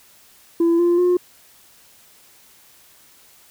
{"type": "tone with pitch steps", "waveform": "sine", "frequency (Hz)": [336.8, 346.9, 357.2], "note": ["E4", "F4", "F4"], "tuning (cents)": [37, -12, 39], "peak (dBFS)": -11, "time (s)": [0.6, 1.17], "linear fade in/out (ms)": 5, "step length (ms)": 190, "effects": ["tanh soft clip ceiling -12 dBFS", "white hiss -51 dBFS RMS until 3.5 s"]}